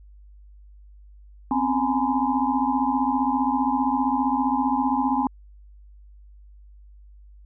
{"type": "tone cluster", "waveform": "sine", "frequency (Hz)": [255.2, 270.4, 836, 943, 1022], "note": ["C4", "C#4", "G#5", "A#5", "C6"], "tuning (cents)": [-43, -43, 11, 20, -41], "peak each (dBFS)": [-25, -26, -24, -30, -29], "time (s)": [1.51, 5.27], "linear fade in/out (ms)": 2, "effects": ["added 50 Hz sine -45 dBFS peak until 7.45 s"]}